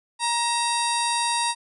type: harmonic tone with a mistuned harmonic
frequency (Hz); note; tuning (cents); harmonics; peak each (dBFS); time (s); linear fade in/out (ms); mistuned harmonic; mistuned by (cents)
942; A#5; +18; 1 / 2 / 3 / 4 / 5 / 6 / 7 / 8 / 9 / 10; -24 / -33 / -34 / -30 / -31 / -36 / -41 / -43 / -32 / -32; 0.19-1.55; 50; 3; -85
effects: none